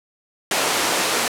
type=high-pass noise; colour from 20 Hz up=pink; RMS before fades=-20 dBFS; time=0.51-1.28 s; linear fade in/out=2 ms; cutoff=400 Hz; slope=12 dB/octave; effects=low-pass 11000 Hz 12 dB/octave